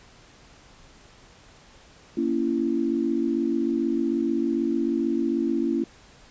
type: chord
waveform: sine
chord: A# diminished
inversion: none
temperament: just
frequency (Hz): 233.1 / 279.7 / 335.6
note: A#3 / C#4 / E4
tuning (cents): 0 / +16 / +31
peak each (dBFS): -27 / -26 / -25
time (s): 2.17-5.84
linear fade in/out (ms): 5
effects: pink hiss -52 dBFS RMS until 6.3 s + resampled to 16000 Hz